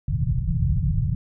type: low-pass noise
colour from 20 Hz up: white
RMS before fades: -22 dBFS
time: 0.08-1.15 s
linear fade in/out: 5 ms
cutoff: 170 Hz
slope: 96 dB/octave
effects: none